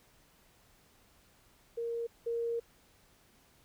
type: tone pair in turn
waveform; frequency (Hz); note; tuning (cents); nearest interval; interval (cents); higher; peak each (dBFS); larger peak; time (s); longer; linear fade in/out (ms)
sine; 466.2 / 466.2; A#4 / A#4; 0 / 0; unison; 0; neither; -33 / -31; second; 1.77-2.07 / 2.26-2.6; second; 10
effects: pink hiss -65 dBFS RMS until 3.64 s